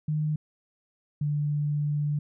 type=tone pair in turn; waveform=sine; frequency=152.6 / 147.4 Hz; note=D#3 / D3; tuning=-33 / +7 cents; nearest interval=minor second; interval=60 cents; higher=first; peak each=-24 dBFS; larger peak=neither; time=0.08-0.36 / 1.21-2.19 s; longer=second; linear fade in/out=5 ms; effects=none